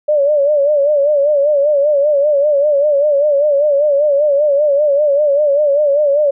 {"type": "tone with vibrato", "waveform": "sine", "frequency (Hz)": 580, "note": "D5", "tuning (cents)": -22, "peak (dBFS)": -9, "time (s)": [0.08, 6.31], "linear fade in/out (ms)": 10, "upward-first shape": "sine", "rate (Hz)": 5.1, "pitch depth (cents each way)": 82, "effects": []}